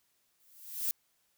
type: noise with exponential growth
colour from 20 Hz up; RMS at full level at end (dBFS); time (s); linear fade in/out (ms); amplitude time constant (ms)
violet; -29; 0.4-0.91; 0; 110
effects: white hiss -74 dBFS RMS until 1.37 s